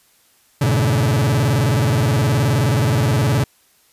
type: tone with vibrato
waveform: 40% pulse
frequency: 123.8 Hz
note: B2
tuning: 5 cents sharp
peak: -13 dBFS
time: 0.61-3.44 s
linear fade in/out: 5 ms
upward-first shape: square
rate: 19 Hz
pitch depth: 260 cents each way
effects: white hiss -56 dBFS RMS until 3.92 s + resampled to 32000 Hz